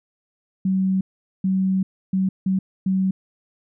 sine tone bursts at uneven times, 189.6 Hz, F#3, 43 cents sharp, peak -17 dBFS, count 5, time 0.65-1.01 / 1.44-1.83 / 2.13-2.29 / 2.46-2.59 / 2.86-3.11 s, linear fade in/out 5 ms, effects none

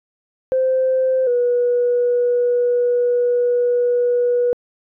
sine tone pair in turn, 520 / 486.5 Hz, C5 / B4, -11 / -26 cents, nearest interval minor second, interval 115 cents, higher first, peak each -13 dBFS, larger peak neither, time 0.52-1.27 / 1.27-4.53 s, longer second, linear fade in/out 0 ms, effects tanh soft clip ceiling -9 dBFS

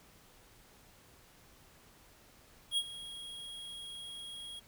square tone with ADSR envelope, 3292 Hz, G#7, 16 cents flat, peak -28 dBFS, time 2.71-4.6 s, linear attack 63 ms, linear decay 54 ms, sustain -16 dB, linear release 14 ms, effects pink hiss -61 dBFS RMS until 4.67 s

